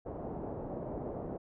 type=low-pass noise; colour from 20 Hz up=white; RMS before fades=-40 dBFS; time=0.05-1.38 s; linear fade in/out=20 ms; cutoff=670 Hz; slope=24 dB/octave; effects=none